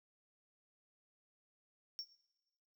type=tone with exponential decay; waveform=triangle; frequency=5480 Hz; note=F8; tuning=34 cents flat; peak=-36 dBFS; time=1.99-2.11 s; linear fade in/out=0 ms; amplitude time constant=26 ms; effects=noise-tail reverb RT60 1.0 s tail -17 dB re dry